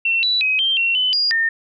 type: tone with pitch steps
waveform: sine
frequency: 2707 / 3950 / 2532 / 3154 / 2728 / 3019 / 4843 / 1819 Hz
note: E7 / B7 / D#7 / G7 / F7 / F#7 / D#8 / A#6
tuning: +45 / 0 / +30 / +10 / -41 / +34 / -48 / -43 cents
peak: -15 dBFS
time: 0.05-1.49 s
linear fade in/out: 5 ms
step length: 180 ms
effects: none